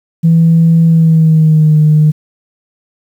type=tone with pitch glide; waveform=sine; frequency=164.81 to 152.89 Hz; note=E3 to D#3; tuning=0 to -30 cents; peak=-3 dBFS; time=0.23-2.12 s; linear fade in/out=20 ms; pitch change=-130 cents; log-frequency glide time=0.85-1.78 s; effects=tanh soft clip ceiling 0 dBFS + 7-bit